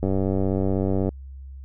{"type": "click train", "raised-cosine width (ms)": 2, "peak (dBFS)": -11, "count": 103, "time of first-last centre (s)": [0.03, 1.09], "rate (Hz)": 96.2, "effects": ["added 67 Hz sine -36 dBFS peak until 1.64 s"]}